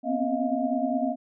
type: tone cluster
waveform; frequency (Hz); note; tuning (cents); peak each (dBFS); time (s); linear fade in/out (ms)
sine; 242.9 / 258.9 / 268.7 / 634 / 701; B3 / C4 / C4 / D#5 / F5; -29 / -18 / +46 / +32 / +6; -30; 0.03-1.16; 50
effects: none